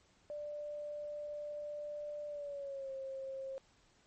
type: tone with pitch glide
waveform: sine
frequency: 591 to 535.7 Hz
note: D5 to C5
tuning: +11 to +41 cents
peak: -40 dBFS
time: 0.3-3.58 s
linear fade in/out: 0 ms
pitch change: -170 cents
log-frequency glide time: 2.28-2.91 s
effects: pink hiss -69 dBFS RMS until 4.06 s + MP3 32 kbps